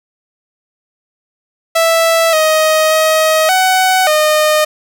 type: tone with pitch steps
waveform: sawtooth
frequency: 659 / 627 / 631 / 749 / 613 Hz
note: E5 / D#5 / D#5 / F#5 / D#5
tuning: -1 / +13 / +24 / +21 / -26 cents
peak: -5 dBFS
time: 1.75-4.65 s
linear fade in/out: 10 ms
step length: 580 ms
effects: none